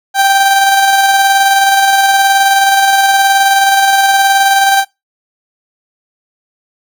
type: tone with tremolo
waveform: 30% pulse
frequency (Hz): 784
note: G5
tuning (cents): 0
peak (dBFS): -3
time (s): 0.14-4.85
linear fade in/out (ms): 50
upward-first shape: square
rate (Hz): 19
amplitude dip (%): 25
effects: noise-tail reverb RT60 0.2 s tail -21 dB re dry